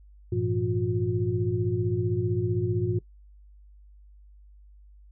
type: tone cluster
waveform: sine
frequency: 99.7 / 115.2 / 170.8 / 358.4 Hz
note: G2 / A#2 / F3 / F4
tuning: +30 / -20 / -38 / +45 cents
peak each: -29 / -28 / -34 / -28 dBFS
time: 0.32-2.99 s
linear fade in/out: 5 ms
effects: noise-tail reverb RT60 0.1 s tail -21 dB re dry + added 50 Hz sine -49 dBFS peak until 5.11 s